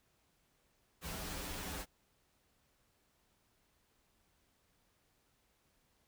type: noise with comb filter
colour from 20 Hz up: pink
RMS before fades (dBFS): -43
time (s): 1.01-1.86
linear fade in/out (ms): 50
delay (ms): 8.6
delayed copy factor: -0.8
effects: pink hiss -75 dBFS RMS until 6.07 s